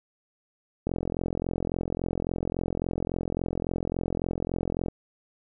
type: click train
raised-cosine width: 2 ms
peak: -15 dBFS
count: 176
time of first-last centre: 0.87-4.884 s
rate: 43.6 Hz
effects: none